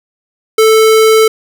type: tone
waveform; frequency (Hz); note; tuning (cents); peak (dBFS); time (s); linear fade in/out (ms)
square; 440; A4; 0; -5; 0.58-1.28; 5
effects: none